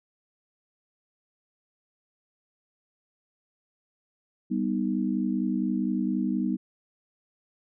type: chord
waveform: sine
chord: G augmented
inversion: none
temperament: equal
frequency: 196 / 246.9 / 311.1 Hz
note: G3 / B3 / D#4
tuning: 0 / 0 / 0 cents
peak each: -28 / -28 / -30 dBFS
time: 4.5-6.57 s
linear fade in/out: 20 ms
effects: none